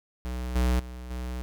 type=tone with level steps; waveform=square; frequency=61.9 Hz; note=B1; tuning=5 cents sharp; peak=-31 / -22 / -38 / -32 dBFS; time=0.25-1.42 s; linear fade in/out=0 ms; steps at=0.55 / 0.79 / 1.1 s; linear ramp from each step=10 ms; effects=none